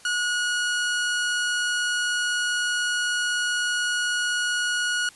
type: tone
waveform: sawtooth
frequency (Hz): 1453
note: F#6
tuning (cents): -32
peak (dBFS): -19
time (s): 0.05-5.09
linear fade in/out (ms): 2
effects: white hiss -50 dBFS RMS until 5.15 s + resampled to 24000 Hz